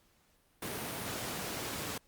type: high-pass noise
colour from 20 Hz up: pink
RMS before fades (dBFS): -39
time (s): 0.62-1.98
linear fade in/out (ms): 5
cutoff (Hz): 110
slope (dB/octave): 12
effects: pink hiss -69 dBFS RMS until 2.07 s + Opus 48 kbps